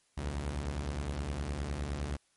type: beating tone pair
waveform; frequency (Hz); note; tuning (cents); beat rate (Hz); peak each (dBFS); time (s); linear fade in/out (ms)
sawtooth; 63.2 / 72.9; B1 / D2; +41 / -12; 9.7; -35 / -31; 0.17-2.17; 10
effects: white hiss -71 dBFS RMS until 2.36 s + MP3 48 kbps